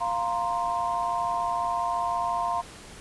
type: chord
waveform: sine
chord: F suspended fourth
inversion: none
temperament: equal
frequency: 698.5 / 932.3 / 1046.5 Hz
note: F5 / Bb5 / C6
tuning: 0 / 0 / 0 cents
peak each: -29 dBFS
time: 0-2.62 s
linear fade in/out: 20 ms
effects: pink hiss -45 dBFS RMS until 3 s + resampled to 24000 Hz